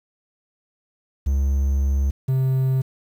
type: tone pair in turn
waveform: triangle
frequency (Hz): 68.7 / 131.61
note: C#2 / C3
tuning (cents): -15 / +11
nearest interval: major seventh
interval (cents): 1126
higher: second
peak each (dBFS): -15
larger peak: neither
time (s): 1.26-2.11 / 2.28-2.82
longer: first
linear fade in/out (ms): 10
effects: 8-bit